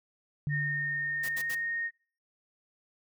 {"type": "tone with exponential decay", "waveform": "sine", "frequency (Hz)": 146.1, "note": "D3", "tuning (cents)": -9, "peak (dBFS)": -27, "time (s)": [0.47, 1.81], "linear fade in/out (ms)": 0, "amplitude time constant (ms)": 290}
{"type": "tone with pitch glide", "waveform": "sine", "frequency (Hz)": [1836, 1852], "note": ["A#6", "A#6"], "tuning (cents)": [-27, -12], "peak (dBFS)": -30, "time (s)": [0.49, 1.91], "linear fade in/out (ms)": 50, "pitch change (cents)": 15, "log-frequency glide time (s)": [1.3, 1.45]}
{"type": "noise bursts", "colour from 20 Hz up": "white", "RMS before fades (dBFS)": -40, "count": 3, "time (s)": [1.23, 1.552], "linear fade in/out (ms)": 10, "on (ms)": 60, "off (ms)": 71}
{"effects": ["noise-tail reverb RT60 0.4 s tail -22 dB re dry"]}